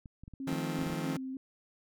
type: clicks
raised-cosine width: 5 ms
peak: -35 dBFS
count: 10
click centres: 0.058 / 0.236 / 0.279 / 0.337 / 0.527 / 0.789 / 0.829 / 0.867 / 0.901 / 0.932 s
type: tone with vibrato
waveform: sine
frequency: 265.5 Hz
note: C4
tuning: 25 cents sharp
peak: -36 dBFS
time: 0.4-1.37 s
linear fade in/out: 2 ms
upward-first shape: square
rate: 3.2 Hz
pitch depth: 22 cents each way
type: chord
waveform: 30% pulse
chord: F dominant seventh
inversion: third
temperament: just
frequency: 157.15 / 174.61 / 218.3 / 261.9 Hz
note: Eb3 / F3 / A3 / C4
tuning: +18 / 0 / -13 / +2 cents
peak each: -34 / -36 / -39 / -39 dBFS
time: 0.47-1.17 s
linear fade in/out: 5 ms
effects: none